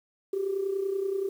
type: tone with amplitude modulation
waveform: sine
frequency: 390 Hz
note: G4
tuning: 9 cents flat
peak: -23 dBFS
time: 0.33-1.29 s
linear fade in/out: 5 ms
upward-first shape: sine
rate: 30.5 Hz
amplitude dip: 65%
effects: tanh soft clip ceiling -19 dBFS + 9-bit